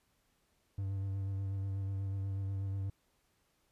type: tone with vibrato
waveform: triangle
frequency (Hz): 97.5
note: G2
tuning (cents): -9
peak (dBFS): -32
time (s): 0.78-2.9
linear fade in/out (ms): 5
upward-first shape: sine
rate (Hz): 8.2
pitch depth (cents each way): 22
effects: pink hiss -75 dBFS RMS until 3.71 s + resampled to 32000 Hz